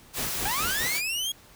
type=noise; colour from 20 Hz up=white; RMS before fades=-31 dBFS; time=0.13-1.02 s; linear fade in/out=50 ms
type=noise with tremolo; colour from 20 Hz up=pink; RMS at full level=-33 dBFS; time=0.17-0.88 s; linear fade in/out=10 ms; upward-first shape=triangle; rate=4.7 Hz; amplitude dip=95%
type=linear sweep; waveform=sawtooth; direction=up; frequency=762 to 3330 Hz; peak=-24 dBFS; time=0.45-1.32 s; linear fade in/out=5 ms
effects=pink hiss -53 dBFS RMS until 1.55 s